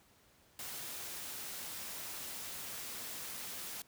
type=noise; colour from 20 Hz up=white; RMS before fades=-44 dBFS; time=0.59-3.82 s; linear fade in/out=2 ms; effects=pink hiss -66 dBFS RMS until 3.87 s + high-pass 60 Hz 12 dB/octave